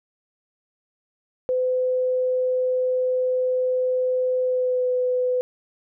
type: tone with pitch glide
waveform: sine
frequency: 508 to 501.9 Hz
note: B4 to B4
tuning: +49 to +28 cents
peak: -19 dBFS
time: 1.49-5.41 s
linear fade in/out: 0 ms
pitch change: -21 cents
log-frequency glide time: 4.42-4.88 s
effects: none